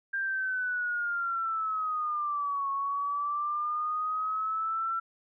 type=linear two-way sweep; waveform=sine; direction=down then up; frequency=1596 to 1100 to 1353 Hz; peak=-28 dBFS; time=0.13-5 s; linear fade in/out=10 ms; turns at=2.7 s; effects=none